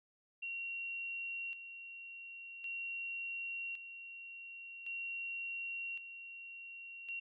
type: tone with tremolo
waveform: sine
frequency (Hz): 2745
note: F7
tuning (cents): -31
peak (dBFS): -39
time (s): 0.42-7.2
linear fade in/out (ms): 10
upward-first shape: square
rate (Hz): 0.45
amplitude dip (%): 60
effects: none